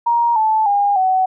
sine tone with pitch steps, 941 / 872.9 / 809.8 / 751.2 Hz, A#5 / A5 / G#5 / F#5, +16 / -14 / -44 / +26 cents, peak -12 dBFS, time 0.06-1.26 s, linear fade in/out 10 ms, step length 300 ms, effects none

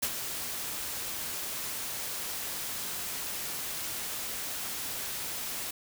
white noise with ADSR envelope, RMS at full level -28 dBFS, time 0.02-5.71 s, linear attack 12 ms, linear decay 54 ms, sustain -8 dB, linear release 7 ms, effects none

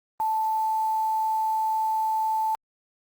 sine tone with quantisation, 878 Hz, A5, 4 cents flat, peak -22 dBFS, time 0.2-2.55 s, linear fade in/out 0 ms, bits 7, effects Opus 24 kbps

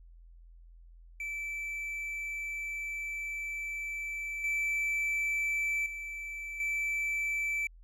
triangle tone with level steps, 2321 Hz, D7, 21 cents flat, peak -33 / -27 / -36 / -28 dBFS, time 1.2-7.67 s, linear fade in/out 2 ms, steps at 4.44 / 5.86 / 6.6 s, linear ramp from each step 2 ms, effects added 42 Hz sine -51 dBFS peak until 7.83 s

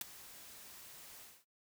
white noise with ADSR envelope, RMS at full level -36 dBFS, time 0.01-1.45 s, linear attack 3 ms, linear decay 13 ms, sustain -18 dB, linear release 240 ms, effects noise-tail reverb RT60 0.1 s tail -18 dB re dry

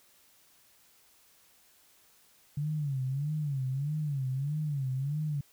sine tone with vibrato, 141.4 Hz, C#3, 35 cents sharp, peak -29 dBFS, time 2.57-5.41 s, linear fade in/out 5 ms, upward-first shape sine, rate 1.6 Hz, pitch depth 150 cents each way, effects white hiss -63 dBFS RMS until 5.52 s

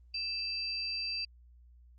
sine tone pair together, 2637 / 4699 Hz, E7 / D8, 0 / 0 cents, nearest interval minor seventh, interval 1000 cents, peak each -40 / -34 dBFS, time 0.14-1.25 s, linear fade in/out 5 ms, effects added 60 Hz sine -55 dBFS peak until 1.98 s + Opus 24 kbps

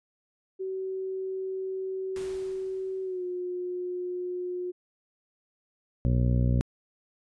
sine tone with pitch glide, 379.4 to 359.8 Hz, F#4 to F#4, +43 to -48 cents, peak -30 dBFS, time 0.59-4.72 s, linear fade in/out 20 ms, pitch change -91 cents, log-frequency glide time 3.03-3.24 s
pink noise with exponential decay, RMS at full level -43 dBFS, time 2.16-3.41 s, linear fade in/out 1 ms, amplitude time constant 270 ms
harmonic tone, 60.9 Hz, B1, 24 cents flat, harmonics 1 / 2 / 3 / 4 / 5 / 6 / 7 / 8 / 9, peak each -25 / -24 / -32 / -32 / -43 / -44 / -46 / -45 / -41 dBFS, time 6.05-6.61 s, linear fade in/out 0 ms
effects resampled to 22050 Hz

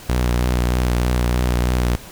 sawtooth tone with vibrato, 61 Hz, B1, 21 cents flat, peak -12 dBFS, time 0.09-1.96 s, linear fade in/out 5 ms, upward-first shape triangle, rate 3.2 Hz, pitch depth 39 cents each way, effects pink hiss -39 dBFS RMS until 2.11 s

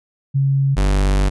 sine / 45% pulse tone pair in turn, 137.2 / 48.68 Hz, C#3 / G1, -17 / -11 cents, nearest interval octave + tritone, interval 1794 cents, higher first, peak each -13 / -13 dBFS, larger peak neither, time 0.34-0.76 / 0.76-1.3 s, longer second, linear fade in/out 20 ms, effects resampled to 24000 Hz

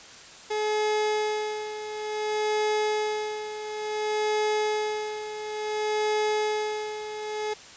30% pulse tone with tremolo, 425.8 Hz, G#4, 43 cents sharp, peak -20 dBFS, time 0.5-7.54 s, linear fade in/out 10 ms, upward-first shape sine, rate 0.57 Hz, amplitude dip 70%, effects white hiss -46 dBFS RMS until 7.76 s + resampled to 16000 Hz

